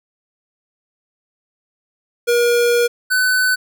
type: tone pair in turn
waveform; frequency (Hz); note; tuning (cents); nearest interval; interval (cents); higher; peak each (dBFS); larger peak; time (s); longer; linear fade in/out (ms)
square; 477.5 / 1505.9; A#4 / F#6; +42 / +30; octave + minor sixth; 1988; second; -13 / -14; first; 2.27-2.88 / 3.1-3.56; first; 20
effects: none